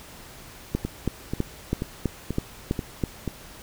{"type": "two click trains", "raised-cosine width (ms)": 3, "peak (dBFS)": [-14, -10], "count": [6, 8], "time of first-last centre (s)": [[0.85, 3.277], [0.75, 3.038]], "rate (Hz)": [2.06, 3.06], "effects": ["pink hiss -45 dBFS RMS until 3.62 s"]}